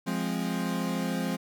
40% pulse chord, F minor, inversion none, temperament equal, 174.61 / 207.7 / 261.6 Hz, F3 / Ab3 / C4, 0 / 0 / 0 cents, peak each -31 / -32 / -32 dBFS, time 0.06-1.37 s, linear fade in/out 20 ms, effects none

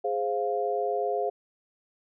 sine chord, F minor, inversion first, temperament equal, 415.3 / 523.3 / 698.5 Hz, Ab4 / C5 / F5, 0 / 0 / 0 cents, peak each -29 / -31 / -29 dBFS, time 0.04-1.3 s, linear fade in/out 10 ms, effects none

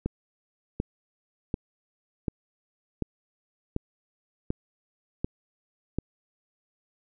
click train, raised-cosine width 3 ms, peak -14 dBFS, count 9, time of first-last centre 0.06-5.986 s, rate 1.35 Hz, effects none

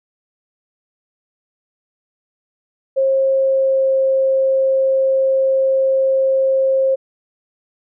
sine tone with pitch glide, 536 to 532.9 Hz, C5 to C5, +42 to +32 cents, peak -12 dBFS, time 2.96-6.96 s, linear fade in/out 20 ms, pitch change -10 cents, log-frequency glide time 3.32-3.95 s, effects none

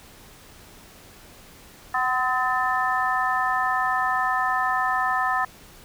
sine tone cluster, 755 / 1026 / 1277 / 1776 Hz, F#5 / C6 / D#6 / A6, +35 / -34 / +45 / +16 cents, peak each -26 dBFS, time 1.94-5.45 s, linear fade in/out 5 ms, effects pink hiss -48 dBFS RMS until 5.84 s

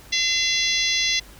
harmonic tone with a mistuned harmonic, 682 Hz, F5, 41 cents flat, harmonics 3 / 4 / 5 / 6 / 7 / 8 / 9, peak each -25 / -29 / -25 / -26 / -29 / -32 / -27 dBFS, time 0.12-1.2 s, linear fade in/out 10 ms, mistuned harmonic 7, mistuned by +27 cents, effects added 50 Hz sine -47 dBFS peak until 1.39 s + pink hiss -47 dBFS RMS until 1.39 s

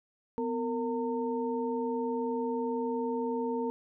sine tone cluster, 249.8 / 460.7 / 911 Hz, B3 / A#4 / A#5, +20 / -20 / -40 cents, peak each -33 / -32 / -37 dBFS, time 0.38-3.7 s, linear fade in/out 0 ms, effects none

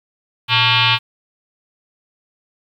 sine tone with frequency modulation, 117 Hz, A#2, 7 cents sharp, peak -11 dBFS, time 0.48-0.99 s, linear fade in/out 50 ms, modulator 506 Hz, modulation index 7.1, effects 8-bit

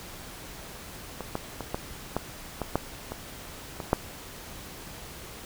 clicks, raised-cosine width 1 ms, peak -20 / -14 / -19 / -14 / -12 / -15 / -9 / -19 / -20 / -6 dBFS, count 10, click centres 1.207 / 1.354 / 1.607 / 1.745 / 2.166 / 2.617 / 2.756 / 3.12 / 3.802 / 3.931 s, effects pink hiss -43 dBFS RMS until 5.45 s

